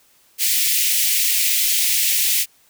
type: high-pass noise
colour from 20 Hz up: white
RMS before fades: -18 dBFS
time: 0.38-2.46 s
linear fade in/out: 50 ms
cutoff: 2000 Hz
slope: 48 dB/octave
effects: white hiss -56 dBFS RMS until 2.69 s